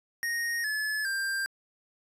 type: tone with pitch steps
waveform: square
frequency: 1864.7 / 1719.8 / 1586.2 Hz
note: A#6 / A6 / G6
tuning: 0 / -40 / +20 cents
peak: -29 dBFS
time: 0.23-1.46 s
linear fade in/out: 0 ms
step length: 410 ms
effects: resampled to 32000 Hz